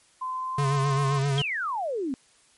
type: tone with pitch glide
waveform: sine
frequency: 1029 to 1062.2 Hz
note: C6 to C6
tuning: -29 to +26 cents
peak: -28 dBFS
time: 0.21-1.19 s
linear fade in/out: 10 ms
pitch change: +55 cents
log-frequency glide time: 0.37-0.99 s
type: tone with vibrato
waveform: square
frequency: 139.2 Hz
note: C#3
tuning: 8 cents sharp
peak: -23 dBFS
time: 0.58-1.42 s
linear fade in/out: 5 ms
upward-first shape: sine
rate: 7.6 Hz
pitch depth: 51 cents each way
type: exponential sweep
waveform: sine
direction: down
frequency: 3322 to 246.9 Hz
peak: -26 dBFS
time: 1.38-2.14 s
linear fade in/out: 0 ms
effects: white hiss -60 dBFS RMS until 2.57 s + MP3 48 kbps